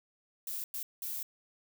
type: noise bursts at uneven times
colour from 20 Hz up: violet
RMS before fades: -38 dBFS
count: 3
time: 0.47-0.64 / 0.74-0.83 / 1.02-1.23 s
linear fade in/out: 2 ms
effects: none